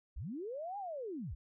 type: linear two-way sweep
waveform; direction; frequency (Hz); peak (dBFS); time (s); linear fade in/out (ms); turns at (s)
sine; up then down; 37.26 to 830.6 to 37.26; -39; 0.16-1.35; 10; 0.78
effects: none